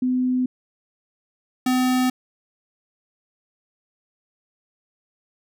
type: tone pair in turn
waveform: sine / square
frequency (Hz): 253.3 / 254.3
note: B3 / C4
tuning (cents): +44 / -49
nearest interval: unison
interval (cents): 7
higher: second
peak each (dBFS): -18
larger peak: neither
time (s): 0.02-0.46 / 1.66-2.1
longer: neither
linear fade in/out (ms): 5
effects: none